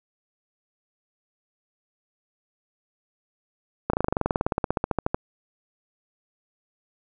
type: slowing click train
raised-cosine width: 1 ms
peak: -8 dBFS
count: 24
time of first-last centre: 3.9-5.145 s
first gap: 34 ms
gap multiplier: 1.04
effects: none